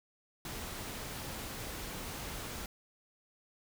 pink noise, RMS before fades -42 dBFS, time 0.45-2.66 s, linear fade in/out 2 ms, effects none

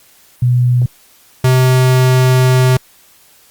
sine / square tone pair in turn, 123.47 / 128.56 Hz, B2 / C3, 0 / -30 cents, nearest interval minor second, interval 70 cents, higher second, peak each -8 dBFS, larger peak neither, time 0.42-0.86 / 1.44-2.77 s, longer second, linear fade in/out 5 ms, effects white hiss -47 dBFS RMS until 3.5 s + Opus 48 kbps

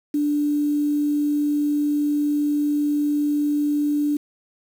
sine tone with quantisation, 293.7 Hz, D4, in tune, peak -18 dBFS, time 0.14-4.17 s, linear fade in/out 5 ms, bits 7, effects none

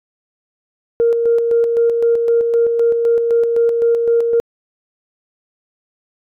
sine tone with tremolo, 466.2 Hz, A#4, in tune, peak -9 dBFS, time 1-4.4 s, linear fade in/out 0 ms, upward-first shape square, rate 3.9 Hz, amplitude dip 40%, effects tanh soft clip ceiling -5 dBFS

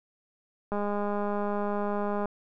click train, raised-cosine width 1 ms, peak -18 dBFS, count 316, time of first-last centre 0.72-2.257 s, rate 205 Hz, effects none

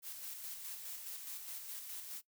blue noise with tremolo, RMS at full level -45 dBFS, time 0.02-2.22 s, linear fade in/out 50 ms, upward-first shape square, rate 4.8 Hz, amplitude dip 35%, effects noise-tail reverb RT60 0.1 s tail -19 dB re dry

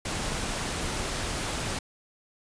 pink noise, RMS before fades -31 dBFS, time 0.05-1.79 s, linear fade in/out 5 ms, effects resampled to 22050 Hz

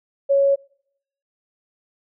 sine tone, 555 Hz, C#5, 2 cents sharp, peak -13 dBFS, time 0.29-0.56 s, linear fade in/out 20 ms, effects noise-tail reverb RT60 0.7 s tail -25 dB re dry

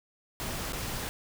pink noise with dropouts, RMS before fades -35 dBFS, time 0.4-1.09 s, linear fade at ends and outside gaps 0 ms, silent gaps 0.723-0.732 s, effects none

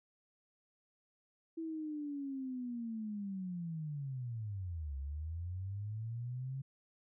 sine linear two-way sweep, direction down then up, 329.6 to 67 to 136.4 Hz, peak -38 dBFS, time 1.57-6.62 s, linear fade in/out 10 ms, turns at 4.97 s, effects none

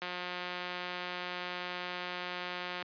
click train, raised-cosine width 0.3 ms, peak -22 dBFS, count 503, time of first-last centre 0.02-2.824 s, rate 179 Hz, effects high-pass 200 Hz 12 dB/octave + resampled to 11025 Hz

